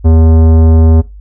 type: tone with tanh clipping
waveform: sine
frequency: 80.7 Hz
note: E2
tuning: 36 cents flat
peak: -5 dBFS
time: 0.04-1.02 s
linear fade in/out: 20 ms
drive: 16 dB
effects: noise-tail reverb RT60 0.2 s tail -18 dB re dry + added 50 Hz sine -28 dBFS peak until 1.2 s